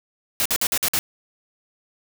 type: noise bursts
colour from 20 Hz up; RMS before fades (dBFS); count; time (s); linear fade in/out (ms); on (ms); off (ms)
white; -21; 6; 0.4-0.99; 0; 55; 52
effects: none